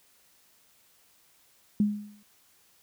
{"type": "tone with exponential decay", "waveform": "sine", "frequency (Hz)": 207.7, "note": "G#3", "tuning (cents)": 0, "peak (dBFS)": -18, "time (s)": [1.8, 2.23], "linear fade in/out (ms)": 2, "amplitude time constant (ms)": 92, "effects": ["white hiss -63 dBFS RMS until 2.82 s"]}